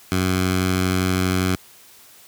10% pulse tone with notch filter, 92.5 Hz, F#2, in tune, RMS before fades -20 dBFS, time 0.12-1.55 s, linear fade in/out 0 ms, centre 530 Hz, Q 1.2, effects white hiss -48 dBFS RMS until 2.27 s + high-pass 60 Hz 12 dB/octave

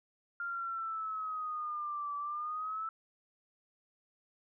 sine exponential two-way sweep, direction down then up, 1400 to 1154 to 1323 Hz, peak -35 dBFS, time 0.4-2.89 s, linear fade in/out 2 ms, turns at 2.16 s, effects none

